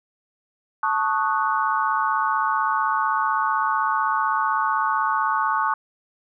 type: chord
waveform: sine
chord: D# half-diminished seventh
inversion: second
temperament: equal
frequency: 880 / 1108.7 / 1244.5 / 1480 Hz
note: A5 / C#6 / D#6 / F#6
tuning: 0 / 0 / 0 / 0 cents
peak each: -24 / -23 / -26 / -27 dBFS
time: 0.83-5.74 s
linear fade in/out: 2 ms
effects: none